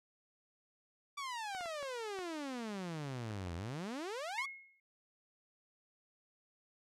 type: exponential two-way sweep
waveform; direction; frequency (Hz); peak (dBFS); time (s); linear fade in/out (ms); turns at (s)
sawtooth; down then up; 1170 to 81.7 to 1170; -36; 1.17-4.46; 10; 3.55
type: clicks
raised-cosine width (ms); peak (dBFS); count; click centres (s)
0.5; -34; 7; 1.549 / 1.609 / 1.658 / 1.828 / 2.189 / 3.308 / 3.472
type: tone with exponential decay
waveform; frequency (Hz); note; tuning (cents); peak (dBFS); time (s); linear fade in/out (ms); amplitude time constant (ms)
sine; 2165; C#7; -41; -33; 4.38-4.8; 2; 90
effects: low-pass 8000 Hz 12 dB/octave